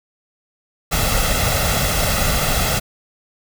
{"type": "noise with comb filter", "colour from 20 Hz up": "pink", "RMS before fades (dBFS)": -18, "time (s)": [0.91, 2.8], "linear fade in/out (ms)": 20, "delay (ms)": 1.5, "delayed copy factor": 0.65, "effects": []}